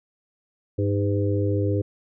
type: harmonic tone with a mistuned harmonic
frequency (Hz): 100.9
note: G#2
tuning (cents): -49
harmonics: 1 / 3 / 4 / 5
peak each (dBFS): -22 / -27 / -28 / -29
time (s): 0.78-1.82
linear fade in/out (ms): 10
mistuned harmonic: 3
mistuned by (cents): +33
effects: none